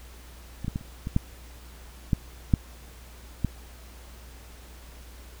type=clicks; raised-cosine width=5 ms; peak=-20 / -16 / -16 / -30 / -19 / -9 / -9 / -6 / -11 dBFS; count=9; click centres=0.646 / 0.681 / 0.759 / 0.811 / 1.071 / 1.164 / 2.132 / 2.538 / 3.447 s; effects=added 60 Hz sine -45 dBFS peak until 5.4 s + pink hiss -51 dBFS RMS until 5.4 s